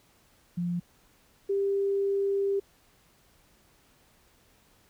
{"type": "tone pair in turn", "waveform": "sine", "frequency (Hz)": [174.61, 396.1], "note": ["F3", "G4"], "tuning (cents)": [0, 18], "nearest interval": "octave + major second", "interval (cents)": 1418, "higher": "second", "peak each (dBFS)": [-27, -24], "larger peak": "second", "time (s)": [[0.57, 0.8], [1.49, 2.6]], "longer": "second", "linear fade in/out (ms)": 10, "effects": ["pink hiss -63 dBFS RMS until 4.89 s"]}